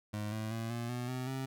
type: tone with pitch steps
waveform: 25% pulse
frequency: 105.2 / 109.35 / 113.67 / 118.15 / 122.81 / 127.66 / 132.7 Hz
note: G#2 / A2 / A#2 / A#2 / B2 / C3 / C3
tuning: +23 / -10 / -43 / +24 / -9 / -42 / +25 cents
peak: -32 dBFS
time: 0.13-1.46 s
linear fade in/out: 10 ms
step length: 190 ms
effects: none